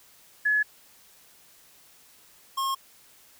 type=tone pair in turn; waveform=sine / square; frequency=1701 / 1077.1 Hz; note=G#6 / C6; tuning=+41 / +50 cents; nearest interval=minor sixth; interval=791 cents; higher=first; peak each=-20 / -26 dBFS; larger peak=first; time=0.45-0.63 / 2.57-2.75 s; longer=neither; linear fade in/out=10 ms; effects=white hiss -56 dBFS RMS until 3.39 s